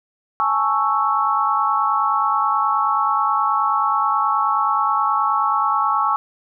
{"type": "chord", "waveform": "sine", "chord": "A major seventh", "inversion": "third", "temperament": "equal", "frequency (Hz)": [830.6, 880, 1108.7, 1318.5], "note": ["G#5", "A5", "C#6", "E6"], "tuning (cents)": [0, 0, 0, 0], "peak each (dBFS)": [-23, -24, -19, -21], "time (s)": [0.4, 6.16], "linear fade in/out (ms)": 0, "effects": []}